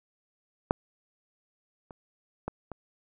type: clicks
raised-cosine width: 1 ms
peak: -8 / -30 / -18 / -24 dBFS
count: 4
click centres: 0.709 / 1.908 / 2.48 / 2.717 s
effects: none